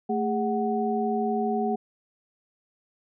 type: tone cluster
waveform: sine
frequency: 221.9 / 410 / 742 Hz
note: A3 / G#4 / F#5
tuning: +15 / -22 / +5 cents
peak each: -27 / -28 / -28 dBFS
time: 0.09-1.76 s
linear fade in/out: 10 ms
effects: none